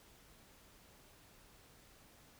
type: silence
effects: pink hiss -63 dBFS RMS until 2.39 s